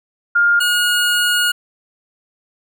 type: tone pair in turn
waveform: sine / 25% pulse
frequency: 1410 / 1440.5 Hz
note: F6 / F#6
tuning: +16 / -47 cents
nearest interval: unison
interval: 37 cents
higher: second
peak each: -10 dBFS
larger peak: neither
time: 0.35-0.6 / 0.6-1.52 s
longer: second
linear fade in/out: 10 ms
effects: none